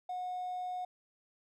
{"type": "tone with hard clipping", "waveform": "triangle", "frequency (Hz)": 728, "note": "F#5", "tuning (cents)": -28, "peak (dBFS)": -36, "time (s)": [0.09, 0.85], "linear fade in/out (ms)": 5, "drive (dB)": 4, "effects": []}